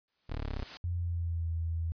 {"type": "noise with exponential growth", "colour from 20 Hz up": "white", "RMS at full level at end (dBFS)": -41, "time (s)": [0.08, 0.77], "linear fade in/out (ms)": 0, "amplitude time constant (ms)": 150}
{"type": "exponential sweep", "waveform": "20% pulse", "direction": "down", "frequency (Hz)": [39.15, 32.7], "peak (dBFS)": -29, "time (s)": [0.29, 0.64], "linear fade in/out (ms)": 10}
{"type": "tone with pitch glide", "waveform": "sine", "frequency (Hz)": [87.31, 82.6], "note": ["F2", "E2"], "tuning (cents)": [0, 4], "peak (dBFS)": -30, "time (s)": [0.84, 1.92], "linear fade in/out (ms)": 0, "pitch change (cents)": -96, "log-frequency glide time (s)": [0.94, 1.5]}
{"effects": ["resampled to 11025 Hz"]}